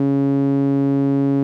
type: tone with band-pass filter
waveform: sawtooth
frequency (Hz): 138.59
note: C#3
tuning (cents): 0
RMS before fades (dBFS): -17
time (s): 0-1.43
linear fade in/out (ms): 0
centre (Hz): 290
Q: 2.5
effects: none